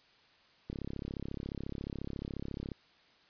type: click train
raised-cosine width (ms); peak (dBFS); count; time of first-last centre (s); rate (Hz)
3; -26; 70; 0.7-2.718; 34.2
effects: white hiss -64 dBFS RMS until 3.29 s + resampled to 11025 Hz